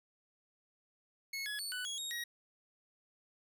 25% pulse tone with pitch steps, 2187 / 1688 / 4452 / 1490 / 3324 / 3750 / 1895 Hz, C#7 / G#6 / C#8 / F#6 / G#7 / A#7 / A#6, -24 / +28 / +7 / +12 / +1 / +10 / +28 cents, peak -34 dBFS, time 1.33-2.24 s, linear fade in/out 5 ms, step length 130 ms, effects none

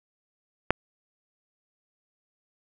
click, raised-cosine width 0.5 ms, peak -4 dBFS, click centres 0.706 s, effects none

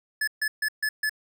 square tone bursts, 1724 Hz, A6, 36 cents flat, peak -24 dBFS, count 5, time 0.21-1.095 s, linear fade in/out 5 ms, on 65 ms, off 140 ms, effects none

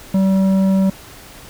triangle tone with tanh clipping, 192 Hz, G3, 36 cents flat, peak -13 dBFS, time 0.14-0.9 s, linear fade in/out 5 ms, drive 13 dB, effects pink hiss -39 dBFS RMS until 1.49 s

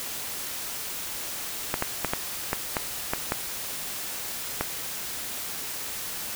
clicks, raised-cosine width 0.5 ms, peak -9 dBFS, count 9, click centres 1.741 / 1.824 / 2.047 / 2.135 / 2.531 / 2.768 / 3.135 / 3.321 / 4.61 s, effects white hiss -34 dBFS RMS until 6.35 s

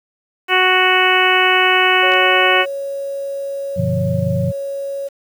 harmonic tone, 370 Hz, F#4, in tune, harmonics 1 / 2 / 3 / 4 / 5 / 6 / 7 / 8, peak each -19 / -19 / -19 / -19 / -19 / -19 / -19 / -19 dBFS, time 0.48-2.66 s, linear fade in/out 50 ms
sine tone, 554.4 Hz, C#5, in tune, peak -21 dBFS, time 2.02-5.09 s, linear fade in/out 20 ms
clicks, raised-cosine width 0.2 ms, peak -15 dBFS, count 2, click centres 2.12 / 2.137 s
sine chord, G dominant seventh, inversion none, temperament equal, 98 / 123.47 / 146.83 / 174.61 Hz, G2 / B2 / D3 / F3, 0 / 0 / 0 / 0 cents, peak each -22 / -21 / -23 / -20 dBFS, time 3.76-4.52 s, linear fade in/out 20 ms
effects 7-bit

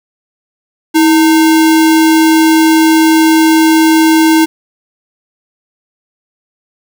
sine tone with sample-and-hold, 320.6 Hz, E4, 48 cents flat, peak -4 dBFS, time 0.94-4.46 s, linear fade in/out 20 ms, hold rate 1225 Hz, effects none

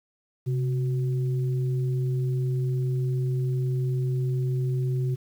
sine tone pair together, 130.81 / 370 Hz, C3 / F#4, 0 / 0 cents, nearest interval octave + tritone, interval 1800 cents, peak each -23 / -35 dBFS, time 0.46-5.16 s, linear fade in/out 20 ms, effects 9-bit

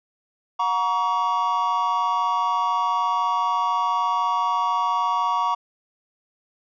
triangle tone cluster, 726 / 945 / 1131 Hz, F#5 / A#5 / C#6, -33 / +23 / +34 cents, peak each -27 / -21 / -21 dBFS, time 0.59-5.55 s, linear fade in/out 10 ms, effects resampled to 16000 Hz

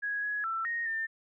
sine tone with pitch steps, 1661 / 1677 / 1335 / 1864 / 1798 Hz, G#6 / G#6 / E6 / A#6 / A6, 0 / +16 / +22 / -1 / +37 cents, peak -30 dBFS, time 0.02-1.07 s, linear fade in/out 20 ms, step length 210 ms, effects none

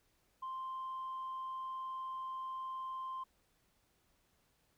sine tone, 1046.5 Hz, C6, in tune, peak -38 dBFS, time 0.42-3.24 s, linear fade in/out 10 ms, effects tanh soft clip ceiling -37 dBFS + pink hiss -75 dBFS RMS until 4.77 s

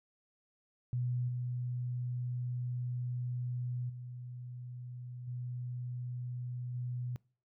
sine tone with level steps, 123.47 Hz, B2, in tune, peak -31 / -34 / -42 / -37 / -35 dBFS, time 0.93-7.16 s, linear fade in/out 0 ms, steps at 1.28 / 3.89 / 5.27 / 6.74 s, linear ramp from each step 10 ms, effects noise-tail reverb RT60 0.4 s tail -24 dB re dry

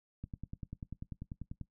click train, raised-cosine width 5 ms, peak -29 dBFS, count 15, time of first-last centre 0.24-1.613 s, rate 10.2 Hz, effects noise-tail reverb RT60 0.1 s tail -17 dB re dry

